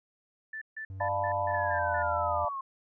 sine tone bursts, 1760 Hz, A6, in tune, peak -36 dBFS, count 7, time 0.53-2.025 s, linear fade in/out 5 ms, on 85 ms, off 150 ms
triangle tone with pitch glide, 95.7 to 83.79 Hz, G2 to E2, -41 to +29 cents, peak -36 dBFS, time 0.9-2.45 s, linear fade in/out 0 ms, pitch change -230 cents, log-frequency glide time 1.33-2.01 s
sine chord, B half-diminished seventh, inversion first, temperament equal with one note detuned, 595.2 / 698.5 / 880 / 987.8 Hz, D5 / F5 / A5 / B5, +23 / 0 / 0 / 0 cents, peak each -33 dBFS, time 1-2.49 s, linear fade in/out 10 ms
sine linear sweep, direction down, 1760 to 1060 Hz, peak -33 dBFS, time 1.51-2.61 s, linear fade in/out 5 ms
effects none

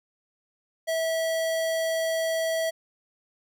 square tone, 651 Hz, E5, 22 cents flat, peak -25 dBFS, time 0.87-2.71 s, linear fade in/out 20 ms, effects none

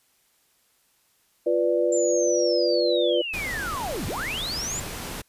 sine chord, B diminished, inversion second, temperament equal, 349.2 / 493.9 / 587.3 Hz, F4 / B4 / D5, 0 / 0 / 0 cents, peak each -24 / -23 / -24 dBFS, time 1.46-3.22 s, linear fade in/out 10 ms
sine linear two-way sweep, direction down then up, 7320 to 62.4 to 7320 Hz, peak -28 dBFS, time 1.92-4.8 s, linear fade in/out 5 ms, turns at 4.07 s
pink noise, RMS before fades -34 dBFS, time 3.33-5.22 s, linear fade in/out 10 ms
effects white hiss -65 dBFS RMS until 5.28 s + resampled to 32000 Hz

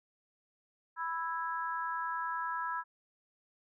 harmonic tone, 330 Hz, E4, 2 cents sharp, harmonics 3 / 4 / 5, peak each -36 / -38 / -40 dBFS, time 0.96-2.84 s, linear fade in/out 50 ms, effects none

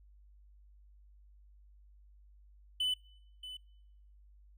triangle tone with echo, 3005 Hz, F#7, 26 cents sharp, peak -28 dBFS, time 2.8-2.94 s, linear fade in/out 5 ms, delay 630 ms, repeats 1, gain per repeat -13 dB, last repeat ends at 3.57 s, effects noise-tail reverb RT60 0.8 s tail -24 dB re dry + added 50 Hz sine -57 dBFS peak until 4.57 s

